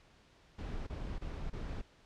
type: noise bursts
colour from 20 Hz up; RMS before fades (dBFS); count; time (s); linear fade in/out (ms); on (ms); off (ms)
brown; -40; 4; 0.58-1.818; 10; 290; 26
effects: pink hiss -64 dBFS RMS until 2.05 s + low-pass 5000 Hz 12 dB/octave